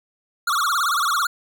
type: tone with vibrato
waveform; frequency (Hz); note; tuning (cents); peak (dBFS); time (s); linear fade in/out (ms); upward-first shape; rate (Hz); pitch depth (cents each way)
square; 1266; D#6; +30; -19; 0.47-1.27; 5; sine; 18; 230
effects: none